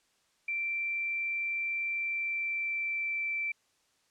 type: tone with pitch glide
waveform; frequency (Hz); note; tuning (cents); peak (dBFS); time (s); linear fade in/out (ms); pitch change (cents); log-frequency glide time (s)
sine; 2349 to 2334; D7 to D7; 0 to -11; -30; 0.48-3.52; 5; -11; 1.92-3.26
effects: white hiss -71 dBFS RMS until 4.1 s + low-pass 8000 Hz 12 dB/octave